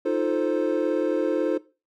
triangle chord, F dominant seventh, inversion third, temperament equal, 311.1 / 349.2 / 440 / 523.3 Hz, Eb4 / F4 / A4 / C5, 0 / 0 / 0 / 0 cents, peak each -25 dBFS, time 0.05-1.58 s, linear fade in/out 10 ms, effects noise-tail reverb RT60 0.3 s tail -18 dB re dry

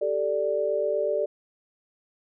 sine chord, G suspended second, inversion none, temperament equal, 392 / 440 / 587.3 Hz, G4 / A4 / D5, 0 / 0 / 0 cents, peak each -30 / -28 / -25 dBFS, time 0.01-1.26 s, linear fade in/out 10 ms, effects none

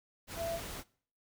sine tone in noise, 669 Hz, E5, 25 cents sharp, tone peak -34 dBFS, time 0.36-0.6 s, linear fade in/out 50 ms, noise pink, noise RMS -43 dBFS, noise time 0.27-0.84 s, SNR +6 dB, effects noise-tail reverb RT60 0.5 s tail -22 dB re dry

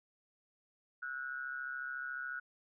sine tone with amplitude modulation, 1462 Hz, F#6, 21 cents flat, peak -35 dBFS, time 1.02-2.4 s, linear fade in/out 10 ms, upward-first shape sine, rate 134 Hz, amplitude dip 75%, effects none

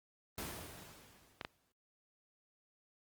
pink noise with exponential decay, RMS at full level -40 dBFS, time 0.38-1.72 s, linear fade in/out 0 ms, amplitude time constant 290 ms
clicks, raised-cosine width 0.3 ms, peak -24 dBFS, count 2, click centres 1.412 / 1.449 s
effects high-pass 60 Hz 12 dB/octave + Opus 24 kbps

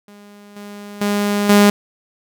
sawtooth tone with level steps, 204.7 Hz, G#3, 25 cents flat, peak -36 / -28 / -12 / -4 dBFS, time 0.08-1.7 s, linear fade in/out 2 ms, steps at 0.56 / 1.01 / 1.49 s, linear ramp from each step 5 ms, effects none

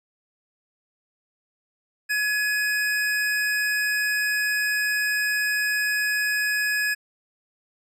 square tone pair together, 1689.7 / 2505 Hz, G#6 / D#7, +29 / +11 cents, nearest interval perfect fifth, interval 682 cents, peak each -23 / -30 dBFS, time 2.09-6.95 s, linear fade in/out 20 ms, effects resampled to 32000 Hz

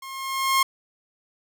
sawtooth tone with level ramp, 1072 Hz, C6, 42 cents sharp, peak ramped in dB -33 to -12 dBFS, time 0.02-0.63 s, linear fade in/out 5 ms, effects none

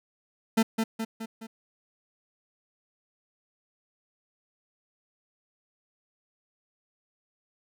40% pulse tone with echo, 223.6 Hz, A3, 28 cents sharp, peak -18 dBFS, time 0.57-0.63 s, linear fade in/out 10 ms, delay 210 ms, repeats 4, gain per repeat -5 dB, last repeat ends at 1.47 s, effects none

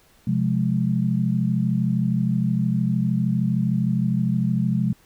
sine tone cluster, 130.2 / 176.6 / 209.6 Hz, C3 / F3 / G#3, -8 / +20 / +16 cents, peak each -23 dBFS, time 0.27-4.93 s, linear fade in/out 5 ms, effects pink hiss -57 dBFS RMS until 5.05 s

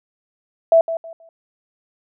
sine tone with echo, 659.3 Hz, E5, in tune, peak -8 dBFS, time 0.72-0.81 s, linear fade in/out 2 ms, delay 160 ms, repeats 3, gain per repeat -12 dB, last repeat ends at 1.29 s, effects none

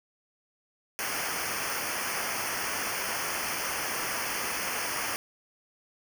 pink noise with comb filter, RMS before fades -32 dBFS, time 0.99-5.16 s, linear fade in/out 0 ms, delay 0.26 ms, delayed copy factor -0.95, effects none

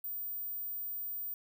sine tone, 14720 Hz, A#9, 23 cents flat, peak -36 dBFS, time 0.04-1.34 s, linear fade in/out 2 ms, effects 12-bit

